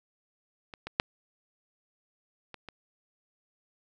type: clicks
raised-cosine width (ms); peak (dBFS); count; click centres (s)
0.3; -26 / -21 / -6 / -26 / -26; 5; 0.738 / 0.87 / 0.999 / 2.543 / 2.687
effects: none

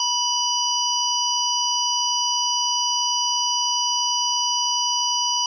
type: harmonic tone with a mistuned harmonic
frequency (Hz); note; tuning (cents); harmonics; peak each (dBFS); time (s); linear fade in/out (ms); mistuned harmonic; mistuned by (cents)
969; B5; -33; 1 / 3 / 5 / 6; -25 / -25 / -25 / -25; 0-5.46; 2; 3; +39
effects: 9-bit

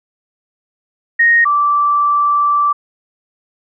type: tone pair in turn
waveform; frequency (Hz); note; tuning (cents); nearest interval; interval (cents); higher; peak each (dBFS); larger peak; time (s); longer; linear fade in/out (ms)
sine; 1864.7 / 1166.2; A#6 / D6; 0 / -13; minor sixth; 813; first; -7 / -10; first; 1.19-1.45 / 1.45-2.73; second; 10
effects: none

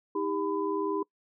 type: tone cluster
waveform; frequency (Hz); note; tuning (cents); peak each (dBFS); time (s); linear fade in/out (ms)
sine; 318.2 / 398.8 / 1004; D#4 / G4 / B5; +39 / +30 / +28; -32 / -30 / -34; 0.15-1.03; 5
effects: noise-tail reverb RT60 0.1 s tail -24 dB re dry

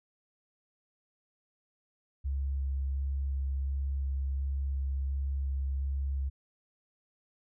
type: tone with vibrato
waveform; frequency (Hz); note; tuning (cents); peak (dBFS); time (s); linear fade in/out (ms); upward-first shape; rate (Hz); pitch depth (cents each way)
sine; 68.2; C#2; -28; -29; 2.24-6.3; 20; square; 1.4; 9
effects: none

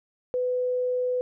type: tone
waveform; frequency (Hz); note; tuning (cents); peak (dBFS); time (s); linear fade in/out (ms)
sine; 500; B4; +21; -23; 0.34-1.21; 0
effects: none

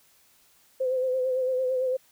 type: tone with vibrato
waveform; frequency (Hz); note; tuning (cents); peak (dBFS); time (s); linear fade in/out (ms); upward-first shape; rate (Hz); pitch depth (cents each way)
sine; 514; C5; -31; -23; 0.8-1.97; 10; sine; 8.9; 39
effects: white hiss -61 dBFS RMS until 2.11 s

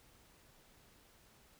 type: silence
effects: pink hiss -65 dBFS RMS until 1.59 s

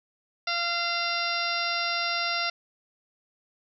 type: harmonic tone with a mistuned harmonic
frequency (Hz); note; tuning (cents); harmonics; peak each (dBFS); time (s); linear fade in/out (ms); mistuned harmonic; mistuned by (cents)
689; F5; -24; 1 / 2 / 3 / 4 / 5 / 6 / 7 / 8; -34 / -31 / -33 / -34 / -36 / -37 / -33 / -36; 0.47-2.5; 5; 5; +74
effects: none

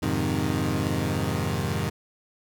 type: chord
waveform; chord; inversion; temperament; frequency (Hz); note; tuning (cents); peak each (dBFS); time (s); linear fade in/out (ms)
20% pulse; F minor seventh; none; equal; 87.31 / 103.83 / 130.81 / 155.56; F2 / Ab2 / C3 / Eb3; 0 / 0 / 0 / 0; -25; 0.02-1.9; 10
effects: none

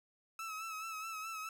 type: tone with vibrato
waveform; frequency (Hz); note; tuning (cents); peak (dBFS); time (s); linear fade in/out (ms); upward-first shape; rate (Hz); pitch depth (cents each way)
30% pulse; 1302; E6; -22; -38; 0.39-1.49; 2; sine; 4.7; 46
effects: none

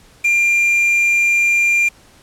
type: tone with quantisation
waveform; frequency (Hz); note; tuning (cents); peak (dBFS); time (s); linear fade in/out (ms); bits
triangle; 2390; D7; +30; -10; 0.24-1.89; 10; 5
effects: pink hiss -48 dBFS RMS until 2.22 s + low-pass 11000 Hz 12 dB/octave

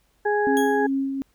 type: harmonic tone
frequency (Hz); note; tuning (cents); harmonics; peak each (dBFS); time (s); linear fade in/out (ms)
415.3; G#4; 0; 1 / 2 / 4; -21 / -24 / -27; 0.25-0.87; 10
type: tone with tremolo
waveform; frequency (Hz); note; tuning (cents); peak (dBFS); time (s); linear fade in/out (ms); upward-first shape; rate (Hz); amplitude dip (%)
sine; 271.5; C#4; -36; -20; 0.47-1.22; 0; sine; 2.6; 45
type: tone with exponential decay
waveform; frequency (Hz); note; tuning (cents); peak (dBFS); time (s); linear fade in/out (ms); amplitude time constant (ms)
15% pulse; 3301; G#7; -11; -21; 0.57-0.9; 0; 71
effects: added 50 Hz sine -66 dBFS peak until 1.34 s + pink hiss -66 dBFS RMS until 1.34 s

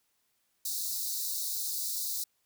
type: high-pass noise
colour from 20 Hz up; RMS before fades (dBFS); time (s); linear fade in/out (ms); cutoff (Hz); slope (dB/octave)
white; -34; 0.65-2.24; 5; 3800; 96
effects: white hiss -75 dBFS RMS until 2.45 s

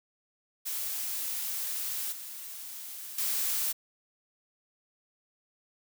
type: noise with level steps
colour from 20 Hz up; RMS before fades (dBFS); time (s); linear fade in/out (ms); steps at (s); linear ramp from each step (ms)
blue; -34 / -42 / -30; 0.65-3.73; 20; 2.12 / 3.18; 5
effects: none

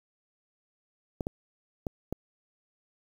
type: clicks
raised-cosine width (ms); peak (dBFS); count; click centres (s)
2; -18; 4; 1.208 / 1.269 / 1.868 / 2.126
effects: 8-bit

